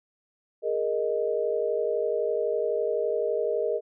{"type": "chord", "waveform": "sine", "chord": "Ab suspended second", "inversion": "none", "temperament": "just", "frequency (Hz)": [415.3, 467.2, 623], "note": ["Ab4", "Bb4", "Eb5"], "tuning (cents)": [0, 4, 2], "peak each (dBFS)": [-29, -27, -29], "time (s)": [0.62, 3.81], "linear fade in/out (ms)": 50, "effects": []}